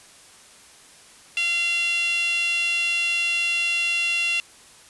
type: tone with high-pass filter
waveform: sawtooth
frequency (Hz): 687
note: F5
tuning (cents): -29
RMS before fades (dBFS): -23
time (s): 1.37-4.4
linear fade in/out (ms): 0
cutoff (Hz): 2700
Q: 7.6
effects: white hiss -49 dBFS RMS until 4.89 s + resampled to 24000 Hz